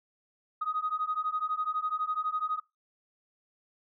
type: beating tone pair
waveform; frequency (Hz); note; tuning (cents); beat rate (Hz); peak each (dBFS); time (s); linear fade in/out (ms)
sine; 1244.5 / 1256.5; D#6 / D#6; 0 / +17; 12; -32 / -31; 0.61-2.6; 10
effects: noise-tail reverb RT60 0.2 s tail -19 dB re dry + tanh soft clip ceiling -21 dBFS